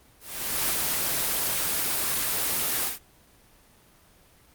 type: noise with ADSR envelope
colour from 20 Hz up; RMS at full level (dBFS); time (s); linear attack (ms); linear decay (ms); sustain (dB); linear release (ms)
white; -24; 0.2-2.99; 500; 9; -2; 150
effects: pink hiss -57 dBFS RMS until 4.54 s + Opus 24 kbps